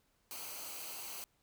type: noise with comb filter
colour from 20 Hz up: white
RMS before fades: -45 dBFS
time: 0.31-1.24 s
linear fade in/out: 0 ms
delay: 0.56 ms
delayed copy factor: -0.6
effects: pink hiss -75 dBFS RMS until 1.42 s